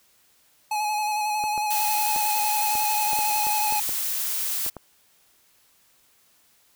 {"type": "tone with vibrato", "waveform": "square", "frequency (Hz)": 846, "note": "G#5", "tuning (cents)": 32, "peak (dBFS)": -24, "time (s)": [0.71, 3.8], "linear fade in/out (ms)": 5, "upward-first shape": "square", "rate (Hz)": 11, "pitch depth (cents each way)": 20}
{"type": "clicks", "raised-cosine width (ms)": 1, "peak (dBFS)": -22, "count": 11, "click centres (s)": [1.439, 1.578, 2.162, 2.754, 3.132, 3.19, 3.468, 3.724, 3.892, 4.663, 4.767]}
{"type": "noise", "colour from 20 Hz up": "blue", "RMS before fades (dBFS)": -27, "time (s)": [1.7, 4.7], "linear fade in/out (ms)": 10}
{"effects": ["white hiss -61 dBFS RMS until 6.75 s"]}